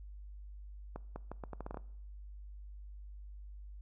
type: accelerating click train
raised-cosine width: 1 ms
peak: -28 dBFS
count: 10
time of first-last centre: 0.96-1.772 s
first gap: 200 ms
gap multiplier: 0.78
effects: noise-tail reverb RT60 0.7 s tail -21 dB re dry + added 50 Hz sine -46 dBFS peak until 3.81 s